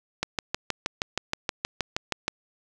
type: click train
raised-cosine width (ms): 0.2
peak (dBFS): -8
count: 14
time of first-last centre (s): 0.23-2.28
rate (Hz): 6.34
effects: none